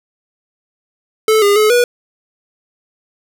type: tone with pitch steps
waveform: square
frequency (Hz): 436.2 / 406 / 427.8 / 485.4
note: A4 / G#4 / A4 / B4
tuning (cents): -15 / -39 / -49 / -30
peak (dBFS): -9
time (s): 1.28-1.84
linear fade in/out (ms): 2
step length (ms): 140
effects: none